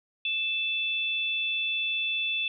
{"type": "tone pair together", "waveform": "sine", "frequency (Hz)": [2637, 3472], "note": ["E7", "A7"], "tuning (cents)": [0, -24], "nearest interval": "perfect fourth", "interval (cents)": 476, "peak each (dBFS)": [-28, -30], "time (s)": [0.25, 2.48], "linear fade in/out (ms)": 2, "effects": []}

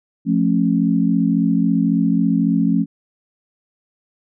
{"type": "chord", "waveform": "sine", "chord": "F augmented", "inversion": "none", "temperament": "just", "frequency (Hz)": [174.61, 218.3, 272.8], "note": ["F3", "A3", "C#4"], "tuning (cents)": [0, -13, -28], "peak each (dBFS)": -18, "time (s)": [0.25, 2.86], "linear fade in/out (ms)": 50, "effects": []}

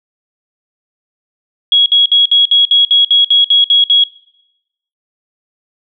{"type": "tone bursts", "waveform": "sine", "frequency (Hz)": 3322, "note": "G#7", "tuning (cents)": 0, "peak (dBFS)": -5, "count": 12, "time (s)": [1.72, 4.038], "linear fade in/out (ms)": 2, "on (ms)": 140, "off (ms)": 58, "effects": ["noise-tail reverb RT60 0.9 s tail -21 dB re dry"]}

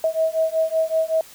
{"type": "beating tone pair", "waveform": "sine", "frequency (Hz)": [640, 645.3], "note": ["D#5", "E5"], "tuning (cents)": [49, -37], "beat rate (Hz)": 5.3, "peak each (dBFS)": -21, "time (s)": [0.04, 1.21], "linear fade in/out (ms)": 2, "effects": ["white hiss -45 dBFS RMS until 1.34 s"]}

